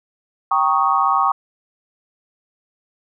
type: chord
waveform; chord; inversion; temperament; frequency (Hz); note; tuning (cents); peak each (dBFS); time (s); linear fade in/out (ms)
sine; Eb dominant seventh; first; equal; 784 / 932.3 / 1108.7 / 1244.5; G5 / Bb5 / Db6 / Eb6; 0 / 0 / 0 / 0; -20 / -22 / -17 / -20; 0.51-1.32; 5
effects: none